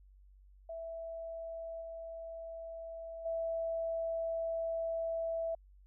sine tone with level steps, 659.3 Hz, E5, in tune, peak -40 / -42 / -33 dBFS, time 0.69-5.55 s, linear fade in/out 5 ms, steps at 1.81 / 3.25 s, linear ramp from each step 10 ms, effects added 48 Hz sine -57 dBFS peak until 5.86 s

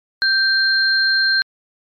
sine tone pair together, 1568 / 4186 Hz, G6 / C8, 0 / 0 cents, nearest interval octave + perfect fourth, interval 1700 cents, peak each -15 / -17 dBFS, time 0.22-1.42 s, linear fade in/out 0 ms, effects MP3 96 kbps

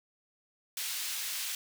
pink high-pass noise, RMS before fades -36 dBFS, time 0.77-1.55 s, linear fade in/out 2 ms, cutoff 2700 Hz, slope 12 dB/octave, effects none

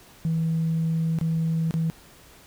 sine tone with dropouts, 162.6 Hz, E3, 23 cents flat, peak -20 dBFS, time 0.25-1.9 s, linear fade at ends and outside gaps 0 ms, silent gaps 1.187-1.212 / 1.709-1.74 s, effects tanh soft clip ceiling -18 dBFS + pink hiss -51 dBFS RMS until 2.46 s

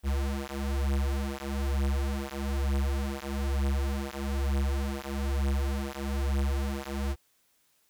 square beating tone pair, 68.2 / 69.3 Hz, C#2 / C#2, -28 / 0 cents, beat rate 1.1 Hz, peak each -31 dBFS, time 0.03-7.16 s, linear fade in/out 50 ms, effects white hiss -69 dBFS RMS until 7.89 s

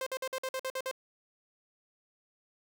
sawtooth tone bursts, 523.3 Hz, C5, in tune, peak -29 dBFS, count 9, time 0.01-0.913 s, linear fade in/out 2 ms, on 55 ms, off 51 ms, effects none

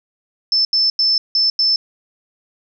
sine tone bursts at uneven times, 5280 Hz, E8, 2 cents sharp, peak -12 dBFS, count 5, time 0.52-0.65 / 0.73-0.9 / 0.99-1.18 / 1.35-1.5 / 1.59-1.76 s, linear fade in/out 2 ms, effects none

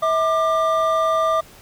triangle tone pair together, 645.4 / 1194 Hz, E5 / D6, -37 / +28 cents, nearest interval major seventh, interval 1065 cents, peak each -17 dBFS, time 0.02-1.41 s, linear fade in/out 10 ms, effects pink hiss -46 dBFS RMS until 1.61 s

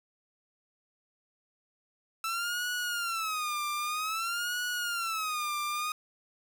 sawtooth tone with vibrato, 1318.5 Hz, E6, in tune, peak -27 dBFS, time 2.24-5.92 s, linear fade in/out 2 ms, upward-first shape sine, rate 0.52 Hz, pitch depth 180 cents each way, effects 9-bit

